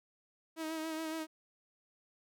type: tone with vibrato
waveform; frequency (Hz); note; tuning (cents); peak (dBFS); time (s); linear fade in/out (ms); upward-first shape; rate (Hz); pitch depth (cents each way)
sawtooth; 318.8; D#4; +42; -33; 0.56-1.27; 50; sine; 7.1; 32
effects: none